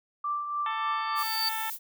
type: tone with tremolo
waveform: sine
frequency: 1174.7 Hz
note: D6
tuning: in tune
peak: -26 dBFS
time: 0.24-1.23 s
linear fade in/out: 5 ms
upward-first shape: triangle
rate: 3.4 Hz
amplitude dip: 55%
type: harmonic tone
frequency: 442.8 Hz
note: A4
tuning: 11 cents sharp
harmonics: 2 / 3 / 4 / 5 / 6 / 7 / 8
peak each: -34 / -39 / -38 / -43 / -45 / -47 / -44 dBFS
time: 0.66-1.7 s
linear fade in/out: 2 ms
type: tone with exponential growth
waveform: sine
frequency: 4589 Hz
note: D8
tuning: 41 cents flat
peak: -24 dBFS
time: 0.7-1.49 s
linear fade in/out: 5 ms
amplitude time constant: 170 ms
type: noise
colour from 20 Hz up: violet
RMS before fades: -36 dBFS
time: 1.15-1.79 s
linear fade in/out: 50 ms
effects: none